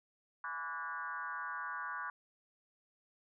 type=tone with frequency modulation; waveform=sine; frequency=1306 Hz; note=E6; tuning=17 cents flat; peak=-38 dBFS; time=0.44-2.1 s; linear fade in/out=2 ms; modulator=156 Hz; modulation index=2.2; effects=none